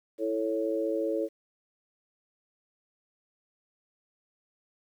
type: chord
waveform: sine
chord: A major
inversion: second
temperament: equal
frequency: 329.6 / 440 / 554.4 Hz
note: E4 / A4 / C#5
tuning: 0 / 0 / 0 cents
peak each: -31 dBFS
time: 0.18-1.29 s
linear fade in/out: 50 ms
effects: 10-bit